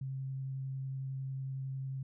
sine tone with vibrato, 133.7 Hz, C3, 38 cents sharp, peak -36 dBFS, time 0.01-2.03 s, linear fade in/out 5 ms, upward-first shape triangle, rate 11 Hz, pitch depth 10 cents each way, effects none

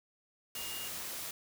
sine tone in noise, 2836 Hz, F7, 26 cents sharp, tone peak -44 dBFS, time 0.56-0.88 s, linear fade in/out 2 ms, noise white, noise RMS -41 dBFS, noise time 0.55-1.31 s, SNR -6 dB, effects none

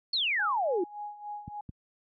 sine exponential sweep, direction down, 4511 to 329.6 Hz, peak -25 dBFS, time 0.13-0.84 s, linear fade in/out 5 ms
sine tone with tremolo, 830.6 Hz, G#5, in tune, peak -34 dBFS, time 0.39-1.61 s, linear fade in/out 5 ms, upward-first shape sine, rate 3.5 Hz, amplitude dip 75%
clicks, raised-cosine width 5 ms, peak -26 dBFS, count 2, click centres 1.479 / 1.692 s
effects high-pass 80 Hz 12 dB/octave + MP3 96 kbps

